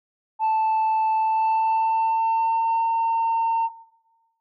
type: tone with pitch glide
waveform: sine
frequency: 879 to 910.5 Hz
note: A5 to A#5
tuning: -2 to -41 cents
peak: -16 dBFS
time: 0.39-3.7 s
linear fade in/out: 50 ms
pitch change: +61 cents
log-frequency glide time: 1.16-2.82 s
effects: noise-tail reverb RT60 1.0 s tail -19 dB re dry + tanh soft clip ceiling -17 dBFS